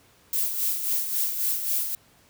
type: noise with tremolo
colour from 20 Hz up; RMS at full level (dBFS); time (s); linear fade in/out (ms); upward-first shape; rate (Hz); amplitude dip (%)
violet; -24; 0.33-1.95; 2; sine; 3.7; 55
effects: pink hiss -58 dBFS RMS until 2.29 s + high-pass 60 Hz 12 dB/octave